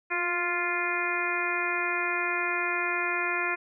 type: harmonic tone with a mistuned harmonic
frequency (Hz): 349.2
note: F4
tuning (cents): 0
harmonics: 1 / 2 / 3 / 4 / 5 / 6 / 7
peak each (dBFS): -35 / -37 / -34 / -33 / -33 / -33 / -32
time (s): 0.1-3.56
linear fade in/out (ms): 20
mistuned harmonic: 1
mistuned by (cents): +28
effects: none